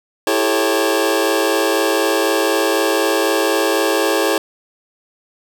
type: chord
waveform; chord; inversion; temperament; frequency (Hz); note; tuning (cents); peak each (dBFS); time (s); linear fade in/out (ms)
sawtooth; A dominant seventh; second; just; 330 / 396 / 440 / 550; E4 / G4 / A4 / C#5; +2 / +18 / 0 / -14; -16; 0.27-4.38; 2
effects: none